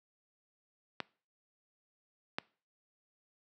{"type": "clicks", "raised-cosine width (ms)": 0.3, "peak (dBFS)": [-18, -17], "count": 2, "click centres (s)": [1.003, 2.385], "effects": ["noise-tail reverb RT60 0.4 s tail -23 dB re dry", "high-pass 150 Hz 12 dB/octave"]}